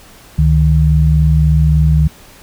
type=tone pair together; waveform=sine; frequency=70.53 / 154.1 Hz; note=C#2 / D#3; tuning=+31 / -16 cents; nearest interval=octave + major second; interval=1353 cents; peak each=-10 dBFS; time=0.38-2.08 s; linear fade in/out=10 ms; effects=pink hiss -41 dBFS RMS until 2.42 s